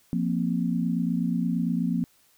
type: chord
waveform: sine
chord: F suspended fourth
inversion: none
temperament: equal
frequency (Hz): 174.61 / 233.1 / 261.6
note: F3 / Bb3 / C4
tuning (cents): 0 / 0 / 0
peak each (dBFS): -26 / -27 / -30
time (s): 0.13-2.04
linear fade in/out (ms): 0
effects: white hiss -62 dBFS RMS until 2.37 s